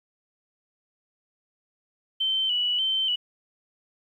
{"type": "tone with vibrato", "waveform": "sine", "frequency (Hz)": 3021, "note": "F#7", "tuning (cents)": 35, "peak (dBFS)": -22, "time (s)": [2.2, 3.16], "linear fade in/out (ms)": 10, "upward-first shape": "square", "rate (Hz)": 1.7, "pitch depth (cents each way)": 43, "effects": ["10-bit"]}